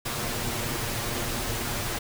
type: noise with comb filter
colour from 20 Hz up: pink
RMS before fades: -30 dBFS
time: 0.05-1.99 s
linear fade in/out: 10 ms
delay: 8.5 ms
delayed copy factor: +0.6
effects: none